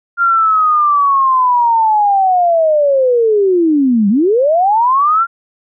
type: linear two-way sweep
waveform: sine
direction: down then up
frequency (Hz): 1400 to 192.8 to 1400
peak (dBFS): -8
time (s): 0.17-5.27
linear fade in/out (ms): 50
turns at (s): 4.09
effects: none